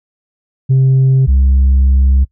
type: tone pair in turn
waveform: sine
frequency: 132.5 / 66.56 Hz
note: C3 / C2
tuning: +22 / +30 cents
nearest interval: octave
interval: 1192 cents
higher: first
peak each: -4 dBFS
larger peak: neither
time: 0.69-1.27 / 1.27-2.25 s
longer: second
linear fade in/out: 20 ms
effects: noise-tail reverb RT60 0.1 s tail -22 dB re dry + tanh soft clip ceiling -5 dBFS